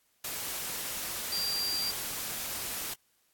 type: tone in noise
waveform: sine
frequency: 4735 Hz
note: D8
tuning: 13 cents sharp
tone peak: -30 dBFS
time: 1.32-1.91 s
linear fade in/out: 5 ms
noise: white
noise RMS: -36 dBFS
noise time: 0.24-2.94 s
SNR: +3 dB
effects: white hiss -71 dBFS RMS until 3.33 s + AAC 64 kbps